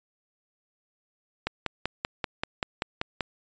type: click train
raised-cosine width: 0.3 ms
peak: -11 dBFS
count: 10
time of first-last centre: 1.47-3.207 s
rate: 5.18 Hz
effects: resampled to 16000 Hz